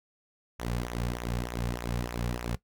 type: tone with flanger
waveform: sawtooth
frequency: 59.6 Hz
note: A#1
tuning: 39 cents sharp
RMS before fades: -33 dBFS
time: 0.59-2.56 s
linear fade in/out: 10 ms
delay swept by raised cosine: 0.21 to 3.21 ms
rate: 3.3 Hz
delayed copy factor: -0.7
effects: noise-tail reverb RT60 0.1 s tail -17 dB re dry